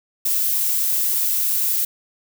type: noise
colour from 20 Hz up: violet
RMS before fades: -20 dBFS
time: 0.25-1.85 s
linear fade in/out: 5 ms
effects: none